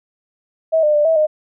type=tone with pitch steps; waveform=sine; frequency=644 / 602 / 593 / 648 / 614 Hz; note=E5 / D5 / D5 / E5 / D#5; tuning=-41 / +43 / +17 / -30 / -23 cents; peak=-11 dBFS; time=0.72-1.27 s; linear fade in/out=20 ms; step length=110 ms; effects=none